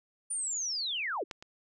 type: linear sweep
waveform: sine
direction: down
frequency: 9397 to 278.6 Hz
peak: -31 dBFS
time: 0.3-1.24 s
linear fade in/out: 10 ms
type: clicks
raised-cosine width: 0.2 ms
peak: -21 / -29 dBFS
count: 2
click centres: 1.312 / 1.425 s
effects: none